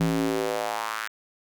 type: tone with high-pass filter sweep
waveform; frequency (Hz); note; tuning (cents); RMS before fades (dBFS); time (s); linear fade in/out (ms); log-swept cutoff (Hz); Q
square; 55; A1; 0; -27; 0-1.08; 10; 170 to 1600; 2.7
effects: none